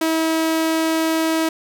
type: tone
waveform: sawtooth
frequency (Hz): 322.2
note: E4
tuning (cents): -39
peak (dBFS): -13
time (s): 0.01-1.49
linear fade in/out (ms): 5
effects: none